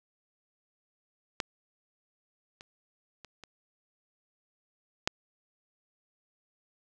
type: clicks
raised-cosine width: 0.2 ms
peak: -12 / -29 / -29 / -29 / -8 dBFS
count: 5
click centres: 1.402 / 2.609 / 3.247 / 3.437 / 5.075 s
effects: none